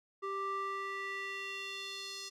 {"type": "tone with band-pass filter sweep", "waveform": "square", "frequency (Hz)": 392, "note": "G4", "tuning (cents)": 0, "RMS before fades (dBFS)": -40, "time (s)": [0.22, 2.3], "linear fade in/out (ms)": 20, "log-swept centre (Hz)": [910, 5200], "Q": 2.4, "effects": []}